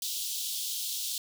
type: high-pass noise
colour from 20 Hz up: pink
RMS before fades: -34 dBFS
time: 0.02-1.18 s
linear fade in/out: 2 ms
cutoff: 3200 Hz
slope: 48 dB/octave
effects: none